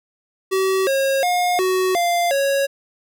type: tone with pitch steps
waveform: square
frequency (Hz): 381.4 / 542 / 715 / 372.5 / 695 / 553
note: G4 / C#5 / F5 / F#4 / F5 / C#5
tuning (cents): -47 / -39 / +41 / +12 / -9 / -4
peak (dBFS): -17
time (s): 0.51-2.67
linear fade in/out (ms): 20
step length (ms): 360
effects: none